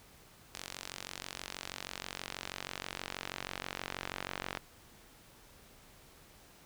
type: tone with band-pass filter sweep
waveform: sawtooth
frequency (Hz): 46.25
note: F#1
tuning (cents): 0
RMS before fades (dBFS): -44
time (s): 0.54-4.58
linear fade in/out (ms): 0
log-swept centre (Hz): 5800 to 2100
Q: 0.71
effects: pink hiss -59 dBFS RMS until 6.65 s